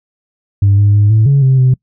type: tone with pitch steps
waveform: sine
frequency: 99.8 / 102.2 / 103.3 / 109.4 / 139.5 / 132.2 / 128.7 Hz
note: G2 / G#2 / G#2 / A2 / C#3 / C3 / C3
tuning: +32 / -27 / -9 / -9 / +11 / +18 / -28 cents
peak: -4 dBFS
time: 0.62-1.74 s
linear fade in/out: 5 ms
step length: 160 ms
effects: noise-tail reverb RT60 0.1 s tail -26 dB re dry + tanh soft clip ceiling -3 dBFS